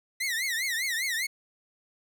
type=tone with vibrato; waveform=sawtooth; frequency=1975.5 Hz; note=B6; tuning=in tune; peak=-24 dBFS; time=0.2-1.27 s; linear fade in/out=10 ms; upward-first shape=triangle; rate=5 Hz; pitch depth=210 cents each way; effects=none